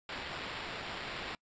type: noise with sample-and-hold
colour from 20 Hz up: white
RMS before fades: -41 dBFS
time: 0.09-1.35 s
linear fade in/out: 2 ms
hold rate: 6300 Hz
effects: noise-tail reverb RT60 0.1 s tail -26 dB re dry + resampled to 16000 Hz